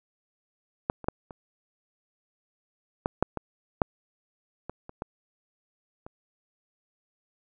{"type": "clicks", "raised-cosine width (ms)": 1, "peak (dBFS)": [-10, -26, -10, -27, -11, -7, -17, -6, -21, -27, -18, -27], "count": 12, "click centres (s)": [0.899, 1.043, 1.085, 1.308, 3.059, 3.226, 3.373, 3.818, 4.696, 4.894, 5.021, 6.065], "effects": []}